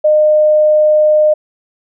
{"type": "tone", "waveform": "sine", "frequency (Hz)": 610, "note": "D#5", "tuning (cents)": -34, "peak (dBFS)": -6, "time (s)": [0.04, 1.34], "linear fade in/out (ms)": 10, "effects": []}